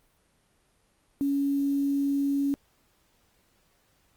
sine tone with quantisation, 280 Hz, C#4, 18 cents sharp, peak -23 dBFS, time 1.21-2.54 s, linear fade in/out 0 ms, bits 8, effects pink hiss -67 dBFS RMS until 4.16 s + Opus 32 kbps

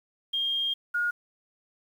sine tone pair in turn, 3218 / 1433.5 Hz, G7 / F6, +45 / +45 cents, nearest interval octave + major second, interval 1400 cents, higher first, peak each -25 / -24 dBFS, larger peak second, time 0.33-0.74 / 0.94-1.11 s, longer first, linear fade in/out 10 ms, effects 9-bit

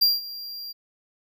square tone with ADSR envelope, 4758 Hz, D8, 22 cents sharp, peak -15 dBFS, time 0.01-0.73 s, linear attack 14 ms, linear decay 180 ms, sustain -19 dB, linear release 19 ms, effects none

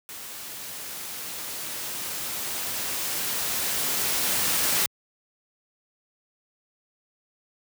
white noise with level ramp, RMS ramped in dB -39 to -23 dBFS, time 0.09-4.86 s, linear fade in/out 0 ms, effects high-pass 80 Hz 12 dB/octave

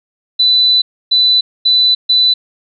sine tone bursts at uneven times, 3991 Hz, B7, 17 cents sharp, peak -7 dBFS, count 4, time 0.39-0.82 / 1.11-1.41 / 1.65-1.95 / 2.09-2.34 s, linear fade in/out 10 ms, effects none

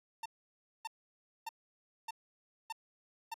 45% pulse tone bursts, 902 Hz, A5, 43 cents sharp, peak -38 dBFS, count 6, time 0.23-3.342 s, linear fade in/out 5 ms, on 27 ms, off 590 ms, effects resampled to 32000 Hz

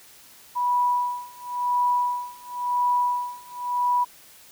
sine tone with tremolo, 980 Hz, B5, 14 cents flat, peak -18 dBFS, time 0.55-4.05 s, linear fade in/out 20 ms, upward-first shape sine, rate 0.95 Hz, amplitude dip 95%, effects white hiss -50 dBFS RMS until 4.51 s

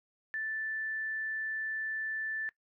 sine tone, 1760 Hz, A6, in tune, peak -33 dBFS, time 0.34-2.49 s, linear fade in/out 0 ms, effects noise-tail reverb RT60 0.1 s tail -20 dB re dry

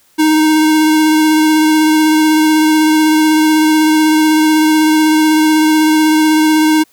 square tone with vibrato, 311.1 Hz, D#4, in tune, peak -8 dBFS, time 0.18-6.84 s, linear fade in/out 20 ms, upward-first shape triangle, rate 16 Hz, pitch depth 18 cents each way, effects white hiss -52 dBFS RMS until 6.92 s

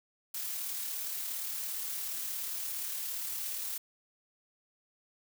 blue noise with amplitude modulation, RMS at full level -36 dBFS, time 0.34-3.78 s, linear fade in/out 5 ms, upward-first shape sine, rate 37.2 Hz, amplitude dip 25%, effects none

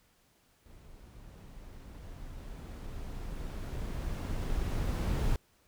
brown noise with level ramp, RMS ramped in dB -53 to -29 dBFS, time 0.66-5.36 s, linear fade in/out 0 ms, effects pink hiss -68 dBFS RMS until 5.67 s

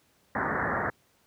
white low-pass noise, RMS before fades -29 dBFS, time 0.35-0.9 s, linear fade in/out 2 ms, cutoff 1900 Hz, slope 96 dB/octave, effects pink hiss -66 dBFS RMS until 1.26 s + high-pass 80 Hz 12 dB/octave

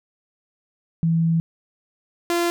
sine / sawtooth tone pair in turn, 164.81 / 344 Hz, E3 / F4, 0 / -26 cents, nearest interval octave + minor second, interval 1274 cents, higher second, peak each -16 / -15 dBFS, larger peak second, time 1.03-1.4 / 2.3-2.5 s, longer first, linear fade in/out 0 ms, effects none

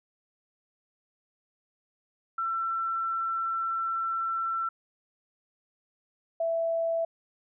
sine tone pair in turn, 1344 / 662.4 Hz, E6 / E5, +33 / +8 cents, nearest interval octave, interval 1225 cents, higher first, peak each -27 / -25 dBFS, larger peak second, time 2.38-4.69 / 6.4-7.05 s, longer first, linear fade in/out 5 ms, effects none

